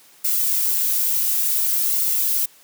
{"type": "noise with flanger", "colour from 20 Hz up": "violet", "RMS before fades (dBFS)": -20, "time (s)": [0.24, 2.46], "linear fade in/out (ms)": 10, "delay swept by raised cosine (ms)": [1.4, 3.4], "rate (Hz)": 0.56, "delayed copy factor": 0.5, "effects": ["white hiss -51 dBFS RMS until 2.63 s", "high-pass 150 Hz 12 dB/octave"]}